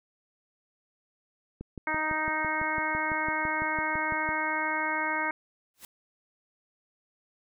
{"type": "click train", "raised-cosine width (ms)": 3, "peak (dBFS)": -25, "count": 17, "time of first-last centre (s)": [1.61, 4.29], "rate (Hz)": 5.97}
{"type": "harmonic tone", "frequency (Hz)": 311.1, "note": "D#4", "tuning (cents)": 0, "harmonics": [1, 2, 3, 4, 5, 6, 7], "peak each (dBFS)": [-38, -38, -32, -36, -33, -36, -33], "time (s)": [1.87, 5.31], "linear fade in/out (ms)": 2}
{"type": "noise with exponential growth", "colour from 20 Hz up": "white", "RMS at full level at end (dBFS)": -41, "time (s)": [5.74, 5.85], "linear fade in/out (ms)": 1, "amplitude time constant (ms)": 22}
{"effects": []}